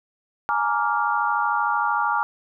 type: chord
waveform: sine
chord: Bb dominant seventh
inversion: third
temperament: just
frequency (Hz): 839.1 / 932.3 / 1165.4 / 1398.5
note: Ab5 / Bb5 / D6 / F6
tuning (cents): +18 / 0 / -14 / +2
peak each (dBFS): -25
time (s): 0.49-2.23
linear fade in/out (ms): 0
effects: none

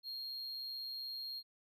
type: tone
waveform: triangle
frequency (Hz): 4241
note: C8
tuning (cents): +23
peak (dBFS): -40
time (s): 0.03-1.43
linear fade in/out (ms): 50
effects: none

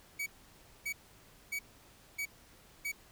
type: tone bursts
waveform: 45% pulse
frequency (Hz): 2267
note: C#7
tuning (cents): +38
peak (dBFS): -34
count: 5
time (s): 0.19-2.92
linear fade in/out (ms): 10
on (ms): 74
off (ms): 590
effects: pink hiss -60 dBFS RMS until 3.11 s

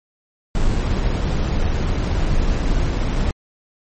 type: noise with sample-and-hold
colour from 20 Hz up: brown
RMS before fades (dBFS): -18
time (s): 0.55-3.31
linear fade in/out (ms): 2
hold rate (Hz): 4410
effects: MP3 32 kbps

